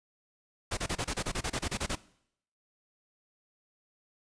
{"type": "noise bursts", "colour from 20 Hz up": "pink", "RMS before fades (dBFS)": -32, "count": 14, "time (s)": [0.71, 1.956], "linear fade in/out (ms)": 10, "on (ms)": 63, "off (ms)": 28, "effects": ["noise-tail reverb RT60 0.7 s tail -20 dB re dry", "resampled to 22050 Hz"]}